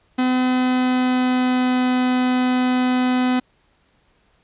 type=tone with pitch glide; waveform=45% pulse; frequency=254.1 to 252.3 Hz; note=B3 to B3; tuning=+49 to +37 cents; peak=-16 dBFS; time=0.18-3.4 s; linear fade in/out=10 ms; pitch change=-12 cents; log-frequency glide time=0.4-1.87 s; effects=pink hiss -61 dBFS RMS until 4.43 s + resampled to 8000 Hz